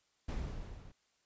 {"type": "noise with level ramp", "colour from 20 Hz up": "brown", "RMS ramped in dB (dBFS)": [-35, -53], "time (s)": [0.28, 0.92], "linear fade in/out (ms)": 10, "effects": ["white hiss -75 dBFS RMS until 1.25 s", "resampled to 16000 Hz"]}